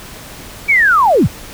sine linear sweep, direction down, 2349 to 43.65 Hz, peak -7 dBFS, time 0.68-1.28 s, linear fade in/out 20 ms, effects pink hiss -33 dBFS RMS until 1.53 s

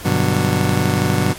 30% pulse chord, G major seventh, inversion none, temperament just, 98 / 122.5 / 147 / 183.75 Hz, G2 / B2 / D3 / F#3, 0 / -14 / +2 / -12 cents, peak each -18 dBFS, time 0.04-1.34 s, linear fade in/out 20 ms, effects pink hiss -34 dBFS RMS until 1.38 s + MP3 64 kbps

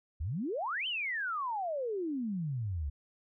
sine exponential two-way sweep, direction up then down, 66.8 to 3138 to 66.8 Hz, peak -32 dBFS, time 0.2-2.9 s, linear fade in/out 10 ms, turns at 0.87 s, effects none

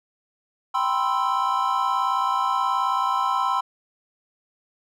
triangle chord, C major seventh, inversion second, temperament equal, 784 / 987.8 / 1046.5 / 1318.5 Hz, G5 / B5 / C6 / E6, 0 / 0 / 0 / 0 cents, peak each -26 / -24 / -22 / -25 dBFS, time 0.74-3.61 s, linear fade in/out 10 ms, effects none

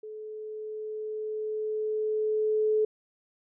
sine tone with level ramp, 430.6 Hz, A4, 37 cents flat, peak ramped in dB -38 to -21 dBFS, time 0.03-2.85 s, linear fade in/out 5 ms, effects none

